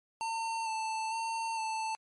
square tone with vibrato, 895 Hz, A5, 29 cents sharp, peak -33 dBFS, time 0.21-1.95 s, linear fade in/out 0 ms, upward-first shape square, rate 1.1 Hz, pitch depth 20 cents each way, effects MP3 48 kbps

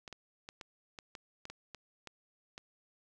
clicks, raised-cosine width 0.2 ms, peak -28 dBFS, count 11, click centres 0.078 / 0.127 / 0.489 / 0.612 / 0.988 / 1.152 / 1.454 / 1.5 / 1.747 / 2.073 / 2.579 s, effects none

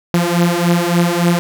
sawtooth beating tone pair, 171.2 / 174.7 Hz, F3 / F3, -34 / +1 cents, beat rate 3.5 Hz, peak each -11 dBFS, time 0.14-1.39 s, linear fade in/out 0 ms, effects none

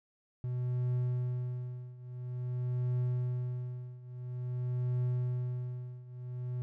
triangle tone with tremolo, 124.3 Hz, B2, 12 cents sharp, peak -26 dBFS, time 0.44-6.62 s, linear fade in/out 0 ms, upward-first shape triangle, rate 0.49 Hz, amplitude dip 90%, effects none

